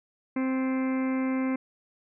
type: harmonic tone with a mistuned harmonic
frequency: 261.6 Hz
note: C4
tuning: in tune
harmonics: 1 / 2 / 3 / 4 / 5 / 6 / 7 / 8 / 9 / 10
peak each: -25 / -36 / -44 / -40 / -47 / -46 / -52 / -41 / -48 / -54 dBFS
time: 0.36-1.56 s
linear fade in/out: 5 ms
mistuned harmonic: 7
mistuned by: -77 cents
effects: none